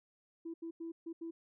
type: tone bursts at uneven times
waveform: sine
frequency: 331.3 Hz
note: E4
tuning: 9 cents sharp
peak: -39 dBFS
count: 5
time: 0.45-0.54 / 0.62-0.71 / 0.8-0.92 / 1.06-1.13 / 1.21-1.31 s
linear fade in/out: 10 ms
effects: tanh soft clip ceiling -35 dBFS